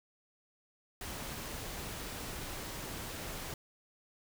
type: noise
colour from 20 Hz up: pink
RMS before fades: -42 dBFS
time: 1.01-3.54 s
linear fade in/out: 2 ms
effects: none